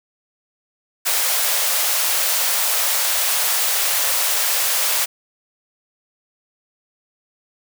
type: high-pass noise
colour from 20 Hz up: white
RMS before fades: -19 dBFS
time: 1.05-5.06 s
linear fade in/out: 20 ms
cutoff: 490 Hz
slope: 48 dB/octave
effects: none